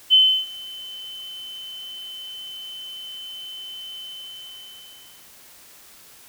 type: tone with ADSR envelope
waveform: sine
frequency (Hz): 3054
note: G7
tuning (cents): -46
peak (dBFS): -9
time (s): 0.1-5.29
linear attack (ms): 34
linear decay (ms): 320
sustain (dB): -24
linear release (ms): 1300
effects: white hiss -48 dBFS RMS until 6.28 s